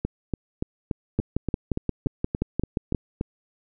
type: two click trains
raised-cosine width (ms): 3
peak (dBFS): -10 / -12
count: 11 / 12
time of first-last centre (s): 1.19-2.947 / 0.05-3.211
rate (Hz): 5.69 / 3.48
effects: none